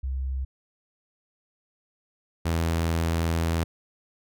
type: tone pair in turn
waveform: sine / sawtooth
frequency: 65.9 / 82.69 Hz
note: C2 / E2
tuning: +13 / +6 cents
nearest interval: major third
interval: 393 cents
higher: second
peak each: -26 / -19 dBFS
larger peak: second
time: 0.03-0.45 / 2.45-3.64 s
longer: second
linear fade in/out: 10 ms
effects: none